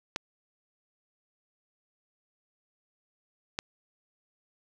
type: clicks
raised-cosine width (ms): 0.2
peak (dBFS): -13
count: 2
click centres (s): 0.161 / 3.589
effects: none